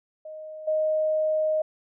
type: tone with level steps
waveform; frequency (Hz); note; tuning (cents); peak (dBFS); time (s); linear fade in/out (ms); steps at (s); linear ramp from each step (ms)
sine; 622.3; D#5; 0; -36 / -21; 0.25-1.62; 5; 0.67; 10
effects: none